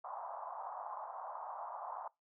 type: band-pass noise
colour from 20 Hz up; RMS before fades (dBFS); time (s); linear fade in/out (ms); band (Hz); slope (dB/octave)
white; -45; 0.04-2.08; 5; 660 to 1100; 48
effects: noise-tail reverb RT60 0.2 s tail -23 dB re dry